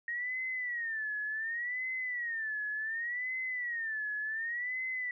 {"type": "tone with vibrato", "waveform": "sine", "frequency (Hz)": 1864.7, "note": "A#6", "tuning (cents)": 0, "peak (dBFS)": -33, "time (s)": [0.08, 5.11], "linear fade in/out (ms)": 2, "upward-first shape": "sine", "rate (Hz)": 0.68, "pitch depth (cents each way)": 160, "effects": []}